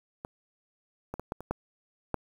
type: clicks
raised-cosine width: 1 ms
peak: -23 / -21 / -22 / -18 / -27 / -15 / -14 dBFS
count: 7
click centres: 0.249 / 1.14 / 1.196 / 1.321 / 1.406 / 1.51 / 2.143 s
effects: 8-bit